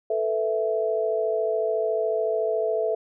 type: chord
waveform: sine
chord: A suspended second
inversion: none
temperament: equal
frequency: 440 / 493.9 / 659.3 Hz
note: A4 / B4 / E5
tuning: 0 / 0 / 0 cents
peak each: -25 / -30 / -25 dBFS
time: 0.1-2.95 s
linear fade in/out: 5 ms
effects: none